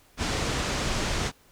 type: low-pass noise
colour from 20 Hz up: pink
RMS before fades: -28 dBFS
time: 0.17-1.32 s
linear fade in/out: 50 ms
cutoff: 7500 Hz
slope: 24 dB/octave
effects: pink hiss -59 dBFS RMS until 1.51 s